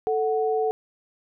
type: tone pair together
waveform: sine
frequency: 440 / 740 Hz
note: A4 / F#5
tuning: 0 / 0 cents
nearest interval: major sixth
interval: 900 cents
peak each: -22 / -26 dBFS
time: 0.07-0.71 s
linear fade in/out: 0 ms
effects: none